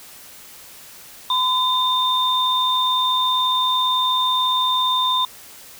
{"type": "tone pair together", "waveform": "sine", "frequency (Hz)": [1015, 3617], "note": ["B5", "A7"], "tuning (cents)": [47, 47], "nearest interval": "octave + minor seventh", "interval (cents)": 2200, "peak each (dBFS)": -19, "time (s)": [1.3, 5.25], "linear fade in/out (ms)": 2, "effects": ["white hiss -42 dBFS RMS until 5.79 s"]}